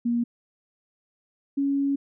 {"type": "tone pair in turn", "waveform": "sine", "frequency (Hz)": [237, 278.6], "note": ["A#3", "C#4"], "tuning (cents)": [29, 9], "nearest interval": "minor third", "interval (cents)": 280, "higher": "second", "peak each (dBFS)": -21, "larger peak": "neither", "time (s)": [[0.05, 0.24], [1.57, 1.96]], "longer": "second", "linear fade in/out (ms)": 10, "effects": []}